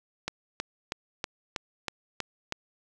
click train, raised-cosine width 0.2 ms, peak -13 dBFS, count 8, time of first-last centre 0.28-2.524 s, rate 3.12 Hz, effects none

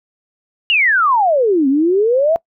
sine exponential two-way sweep, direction down then up, 2924 to 261.6 to 681 Hz, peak -10 dBFS, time 0.7-2.36 s, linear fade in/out 0 ms, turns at 1.68 s, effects noise-tail reverb RT60 0.1 s tail -24 dB re dry

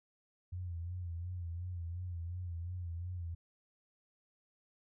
sine tone with vibrato, 87.31 Hz, F2, in tune, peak -38 dBFS, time 0.52-3.35 s, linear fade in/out 10 ms, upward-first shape sine, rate 2.8 Hz, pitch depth 72 cents each way, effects none

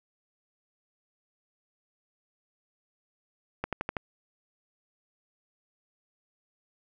accelerating click train, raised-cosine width 0.5 ms, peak -15 dBFS, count 5, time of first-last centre 3.64-3.968 s, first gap 87 ms, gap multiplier 0.96, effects none

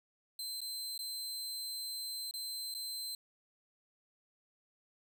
sawtooth tone with dropouts, 4100 Hz, C8, 36 cents flat, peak -36 dBFS, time 0.39-3.15 s, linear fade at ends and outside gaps 2 ms, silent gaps 0.606-0.615 / 0.978-0.99 / 2.311-2.338 / 2.741-2.748 s, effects none

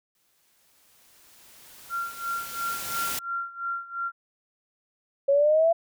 white noise with exponential growth, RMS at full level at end -30 dBFS, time 0.15-3.19 s, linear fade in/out 2 ms, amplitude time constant 660 ms
sine tone with tremolo, 1378 Hz, F6, 24 cents flat, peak -26 dBFS, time 1.89-4.12 s, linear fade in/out 50 ms, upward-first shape sine, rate 2.9 Hz, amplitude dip 85%
sine exponential sweep, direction up, 549 to 678 Hz, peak -17 dBFS, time 5.28-5.73 s, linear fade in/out 10 ms
effects none

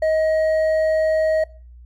sine tone with hard clipping, 631 Hz, D#5, 24 cents sharp, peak -17 dBFS, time 0.02-1.44 s, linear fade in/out 5 ms, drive 4 dB, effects noise-tail reverb RT60 0.4 s tail -22 dB re dry + added 60 Hz sine -40 dBFS peak until 1.85 s

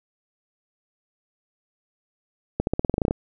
accelerating click train, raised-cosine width 2 ms, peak -8 dBFS, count 12, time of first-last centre 2.6-3.109 s, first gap 71 ms, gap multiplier 0.91, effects none

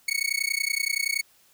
sawtooth tone with amplitude modulation, 2217 Hz, C#7, in tune, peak -17 dBFS, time 0.08-1.22 s, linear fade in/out 5 ms, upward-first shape sine, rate 30.6 Hz, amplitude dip 100%, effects white hiss -60 dBFS RMS until 1.53 s

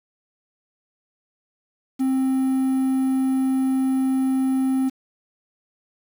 triangle tone with quantisation, 263.7 Hz, C4, 14 cents sharp, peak -16 dBFS, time 1.99-4.9 s, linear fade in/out 20 ms, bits 7, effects none

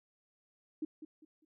sine tone with echo, 310 Hz, D#4, 6 cents flat, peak -33 dBFS, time 0.82-0.85 s, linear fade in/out 5 ms, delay 200 ms, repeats 3, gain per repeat -11 dB, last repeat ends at 1.45 s, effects none

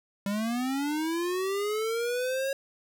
square linear sweep, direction up, 196 to 550 Hz, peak -28 dBFS, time 0.26-2.53 s, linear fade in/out 2 ms, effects none

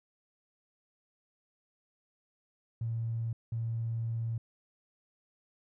triangle tone bursts at uneven times, 114.6 Hz, A#2, 29 cents flat, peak -27 dBFS, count 2, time 2.81-3.33 / 3.52-4.38 s, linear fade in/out 5 ms, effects tanh soft clip ceiling -29 dBFS

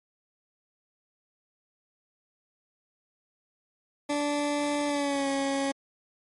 20% pulse tone with pitch glide, 291.3 to 275 Hz, D4 to C#4, -14 to -14 cents, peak -21 dBFS, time 4.09-5.72 s, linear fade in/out 10 ms, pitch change -100 cents, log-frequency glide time 4.86-5.28 s, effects MP3 48 kbps

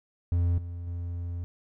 triangle tone with level steps, 86.7 Hz, F2, 12 cents flat, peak -20 / -32 / -29 dBFS, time 0.32-1.44 s, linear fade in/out 0 ms, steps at 0.58 / 0.87 s, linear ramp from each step 2 ms, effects none

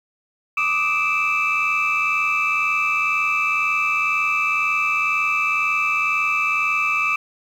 sine tone cluster, 1175 / 1257 / 2346 / 2626 Hz, D6 / D#6 / D7 / E7, +1 / +17 / -2 / -7 cents, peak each -23 / -26 / -22 / -20 dBFS, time 0.57-7.16 s, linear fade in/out 5 ms, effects tanh soft clip ceiling -11 dBFS + 8-bit

